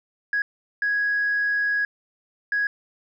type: tone bursts at uneven times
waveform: sine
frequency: 1661.2 Hz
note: G#6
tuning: in tune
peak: -19 dBFS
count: 3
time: 0.33-0.42 / 0.82-1.85 / 2.52-2.67 s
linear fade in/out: 2 ms
effects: tanh soft clip ceiling -16 dBFS